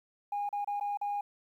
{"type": "tone with dropouts", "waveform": "sine", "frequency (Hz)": 817, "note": "G#5", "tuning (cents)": -29, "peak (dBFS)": -29, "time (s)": [0.32, 1.21], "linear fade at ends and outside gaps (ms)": 5, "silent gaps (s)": [[0.491, 0.527], [0.646, 0.674], [0.799, 0.809], [0.973, 1.013]], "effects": ["tanh soft clip ceiling -28 dBFS", "11-bit"]}